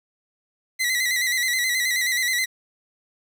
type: tone with vibrato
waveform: sawtooth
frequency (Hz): 1994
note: B6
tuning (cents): +16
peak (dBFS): -17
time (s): 0.79-2.46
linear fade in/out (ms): 20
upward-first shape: square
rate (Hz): 9.4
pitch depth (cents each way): 51
effects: 9-bit